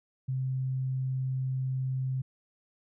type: tone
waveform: sine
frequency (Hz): 130.81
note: C3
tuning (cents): 0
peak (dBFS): -28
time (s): 0.28-2.22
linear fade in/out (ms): 10
effects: none